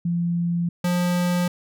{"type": "tone pair in turn", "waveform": ["sine", "square"], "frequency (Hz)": [171.8, 177.04], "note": ["F3", "F3"], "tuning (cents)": [-28, 24], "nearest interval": "minor second", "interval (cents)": 52, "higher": "second", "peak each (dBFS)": -20, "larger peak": "neither", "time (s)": [[0.05, 0.69], [0.84, 1.48]], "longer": "neither", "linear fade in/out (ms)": 5, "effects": []}